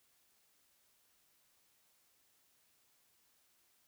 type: silence
effects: white hiss -73 dBFS RMS until 3.87 s